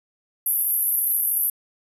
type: band-pass noise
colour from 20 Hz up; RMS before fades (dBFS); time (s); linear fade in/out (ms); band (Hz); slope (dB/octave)
white; -22; 0.46-1.5; 5; 11000 to 13000; 96
effects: resampled to 32000 Hz